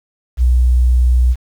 sine tone, 61.74 Hz, B1, in tune, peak -8 dBFS, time 0.37-1.36 s, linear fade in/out 50 ms, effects 7-bit

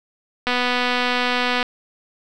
click train, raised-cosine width 0.3 ms, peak -5 dBFS, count 287, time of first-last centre 0.47-1.628 s, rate 247 Hz, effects none

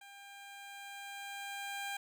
15% pulse tone with level ramp, 799 Hz, G5, 33 cents sharp, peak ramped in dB -46 to -31 dBFS, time 0.01-1.97 s, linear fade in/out 5 ms, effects none

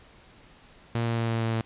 sawtooth tone with pitch steps, 116.6 / 115.86 / 115.13 / 114.4 / 113.67 / 112.95 Hz, A#2 / A#2 / A#2 / A#2 / A#2 / A2, +1 / -10 / -21 / -32 / -43 / +46 cents, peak -21 dBFS, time 0.95-1.61 s, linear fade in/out 0 ms, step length 110 ms, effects pink hiss -54 dBFS RMS until 1.65 s + resampled to 8000 Hz

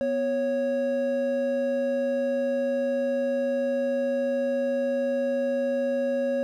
triangle tone pair together, 246.9 / 551.7 Hz, B3 / C#5, 0 / -8 cents, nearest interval octave + major second, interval 1392 cents, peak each -28 / -22 dBFS, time 0.01-6.43 s, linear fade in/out 0 ms, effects none

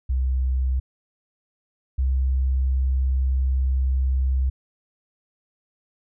sine tone pair in turn, 64.5 / 65.44 Hz, C2 / C2, -24 / +1 cents, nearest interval unison, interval 25 cents, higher second, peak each -19 / -18 dBFS, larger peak second, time 0.09-0.8 / 1.98-4.5 s, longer second, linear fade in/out 10 ms, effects none

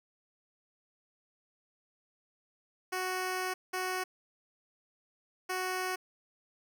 10% pulse tone bursts at uneven times, 370 Hz, F#4, in tune, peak -24 dBFS, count 3, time 2.92-3.54 / 3.73-4.04 / 5.49-5.96 s, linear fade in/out 10 ms, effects none

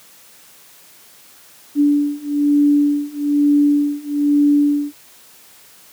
sine beating tone pair, 289.7 / 290.8 Hz, D4 / D4, -24 / -17 cents, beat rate 1.1 Hz, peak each -16 / -15 dBFS, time 1.75-4.93 s, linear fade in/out 50 ms, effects white hiss -46 dBFS RMS until 5.92 s + high-pass 100 Hz 12 dB/octave

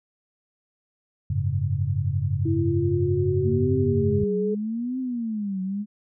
sine chord, F# suspended second, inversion none, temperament just, 92.5 / 104.06 / 138.75 Hz, F#2 / G#2 / C#3, 0 / +4 / +2 cents, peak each -26 dBFS, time 1.3-4.24 s, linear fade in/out 5 ms
sine linear sweep, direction up, 325.7 to 426.7 Hz, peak -23 dBFS, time 2.45-4.55 s, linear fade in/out 10 ms
sine tone with vibrato, 220.6 Hz, A3, 5 cents sharp, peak -25 dBFS, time 3.43-5.86 s, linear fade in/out 50 ms, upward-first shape triangle, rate 0.8 Hz, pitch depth 300 cents each way
effects none

